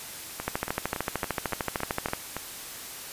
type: two click trains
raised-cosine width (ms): 0.5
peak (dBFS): -11 / -16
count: 23 / 8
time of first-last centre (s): 0.48-2.134 / 0.4-2.366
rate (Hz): 13.3 / 3.56
effects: white hiss -40 dBFS RMS until 3.12 s + resampled to 32000 Hz